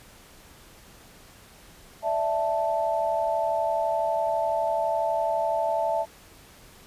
sine chord, D suspended second, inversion none, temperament equal, 587.3 / 659.3 / 880 Hz, D5 / E5 / A5, 0 / 0 / 0 cents, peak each -31 / -25 / -27 dBFS, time 2.02-6.06 s, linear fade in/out 50 ms, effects pink hiss -51 dBFS RMS until 6.86 s + resampled to 32000 Hz

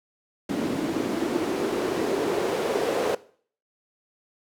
white noise with band-pass filter sweep, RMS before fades -26 dBFS, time 0.49-3.15 s, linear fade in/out 5 ms, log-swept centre 270 to 470 Hz, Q 3, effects noise-tail reverb RT60 0.5 s tail -19 dB re dry

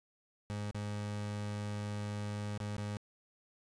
30% pulse tone with dropouts, 103.83 Hz, G#2, in tune, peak -34 dBFS, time 0.5-2.97 s, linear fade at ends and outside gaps 0 ms, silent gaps 0.711-0.746 / 2.577-2.602 / 2.766-2.781 s, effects resampled to 22050 Hz

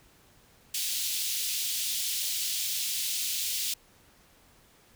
pink high-pass noise, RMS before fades -31 dBFS, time 0.74-3.74 s, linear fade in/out 5 ms, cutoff 3100 Hz, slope 24 dB/octave, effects pink hiss -60 dBFS RMS until 4.95 s

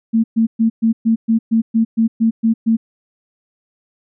sine tone bursts, 225.6 Hz, A3, 44 cents sharp, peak -10 dBFS, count 12, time 0.13-2.77 s, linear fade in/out 20 ms, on 110 ms, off 120 ms, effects none

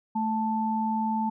sine tone pair together, 220 / 880 Hz, A3 / A5, 0 / 0 cents, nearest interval 2 octaves, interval 2400 cents, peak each -27 dBFS, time 0.15-1.3 s, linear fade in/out 10 ms, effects none

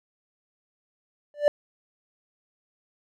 triangle tone with exponential growth, 587.3 Hz, D5, in tune, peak -10 dBFS, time 1.34-1.48 s, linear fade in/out 1 ms, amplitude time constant 30 ms, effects none

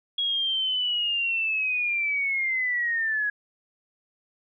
sine linear sweep, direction down, 3322 to 1661.2 Hz, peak -23 dBFS, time 0.18-3.3 s, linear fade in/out 5 ms, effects none

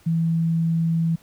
sine tone, 164.81 Hz, E3, in tune, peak -18 dBFS, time 0.06-1.16 s, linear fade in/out 10 ms, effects pink hiss -55 dBFS RMS until 1.22 s

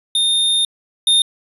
square tone pair in turn, 3647 / 3647 Hz, A#7 / A#7, -39 / -39 cents, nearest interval unison, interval 0 cents, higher neither, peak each -14 / -11 dBFS, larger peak second, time 0.15-0.65 / 1.07-1.22 s, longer first, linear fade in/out 2 ms, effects resampled to 32000 Hz

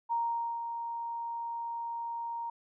sine tone with ADSR envelope, 932.3 Hz, A#5, in tune, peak -27 dBFS, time 0.09-2.5 s, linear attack 30 ms, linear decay 480 ms, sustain -7 dB, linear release 5 ms, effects none

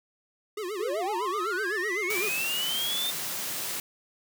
square tone with vibrato, 390 Hz, G4, 9 cents flat, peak -32 dBFS, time 0.57-2.29 s, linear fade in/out 5 ms, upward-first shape sine, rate 7.9 Hz, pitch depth 200 cents each way
triangle linear sweep, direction up, 388.9 to 3647 Hz, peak -27 dBFS, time 0.79-3.11 s, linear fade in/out 10 ms
white high-pass noise, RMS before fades -33 dBFS, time 2.1-3.8 s, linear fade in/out 2 ms, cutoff 120 Hz, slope 48 dB/octave
effects none

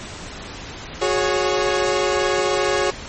sawtooth chord, F# suspended second, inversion none, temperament equal with one note detuned, 364.9 / 415.3 / 554.4 Hz, F#4 / G#4 / C#5, -24 / 0 / 0 cents, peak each -18 dBFS, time 1.01-2.91 s, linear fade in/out 10 ms, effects pink hiss -34 dBFS RMS until 3.08 s + MP3 32 kbps

